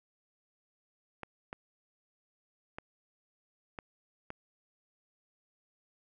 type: clicks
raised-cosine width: 0.5 ms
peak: -25 dBFS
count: 5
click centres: 1.233 / 1.529 / 2.785 / 3.788 / 4.304 s
effects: none